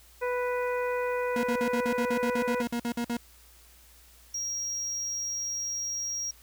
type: harmonic tone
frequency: 493.9 Hz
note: B4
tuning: in tune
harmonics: 1 / 2 / 3 / 4 / 5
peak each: -28 / -34 / -38 / -40 / -42 dBFS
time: 0.21-2.63 s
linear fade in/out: 20 ms
type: tone bursts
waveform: 40% pulse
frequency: 237.1 Hz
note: A#3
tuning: 30 cents sharp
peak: -27 dBFS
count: 15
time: 1.36-3.169 s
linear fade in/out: 2 ms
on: 73 ms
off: 51 ms
type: tone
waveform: triangle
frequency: 5640 Hz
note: F8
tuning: 16 cents sharp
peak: -29 dBFS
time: 4.34-6.31 s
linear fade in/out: 5 ms
effects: added 59 Hz sine -57 dBFS peak until 6.42 s + white hiss -57 dBFS RMS until 6.42 s